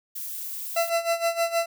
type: noise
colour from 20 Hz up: violet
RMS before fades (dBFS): -34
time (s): 0.15-0.9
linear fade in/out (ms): 10
type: tone with tremolo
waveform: 40% pulse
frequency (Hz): 673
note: E5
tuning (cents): +36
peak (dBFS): -19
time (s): 0.76-1.66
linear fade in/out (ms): 5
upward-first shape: sine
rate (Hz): 6.4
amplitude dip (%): 80
effects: none